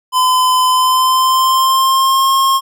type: tone with pitch glide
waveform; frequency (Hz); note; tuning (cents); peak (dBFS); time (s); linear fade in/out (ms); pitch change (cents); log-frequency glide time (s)
square; 1018 to 1074.2; C6 to C6; -48 to +45; -10; 0.12-2.61; 50; +93; 0.68-2.31
effects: none